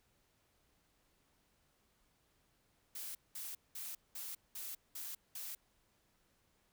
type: noise bursts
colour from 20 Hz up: blue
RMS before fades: -45 dBFS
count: 7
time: 2.95-5.55 s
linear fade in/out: 5 ms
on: 200 ms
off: 200 ms
effects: pink hiss -75 dBFS RMS until 6.72 s